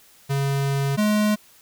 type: tone pair in turn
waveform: square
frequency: 138.59 / 210.9 Hz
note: C#3 / G#3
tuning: 0 / +27 cents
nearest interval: perfect fifth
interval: 727 cents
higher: second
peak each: -21 / -18 dBFS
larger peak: second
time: 0.29-0.97 / 0.97-1.36 s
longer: first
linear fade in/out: 20 ms
effects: white hiss -53 dBFS RMS until 1.61 s